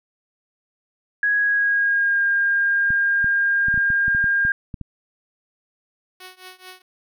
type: tone with pitch glide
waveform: sine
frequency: 1661.2 to 1610.2 Hz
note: G#6 to G6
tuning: 0 to +46 cents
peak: -16 dBFS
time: 1.23-4.52 s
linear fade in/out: 2 ms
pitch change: -54 cents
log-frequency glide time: 1.37-2.23 s
type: clicks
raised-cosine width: 5 ms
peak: -19 dBFS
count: 12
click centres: 2.905 / 3.244 / 3.684 / 3.742 / 3.777 / 3.903 / 4.081 / 4.149 / 4.242 / 4.451 / 4.742 / 4.813 s
type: tone with tremolo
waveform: 5% pulse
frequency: 370 Hz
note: F#4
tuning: in tune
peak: -25 dBFS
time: 6.2-6.82 s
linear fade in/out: 5 ms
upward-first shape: triangle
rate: 4.6 Hz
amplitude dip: 95%
effects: none